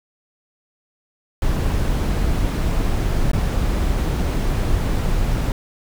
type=noise with dropouts; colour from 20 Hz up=brown; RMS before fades=-19 dBFS; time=1.42-5.52 s; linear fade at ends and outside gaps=1 ms; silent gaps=3.316-3.333 s; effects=none